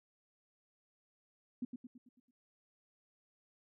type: tone with echo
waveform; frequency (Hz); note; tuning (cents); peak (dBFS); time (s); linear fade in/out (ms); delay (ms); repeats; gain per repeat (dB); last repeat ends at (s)
sine; 246.9; B3; 0; -35; 1.62-1.65; 5; 110; 6; -6; 2.31
effects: none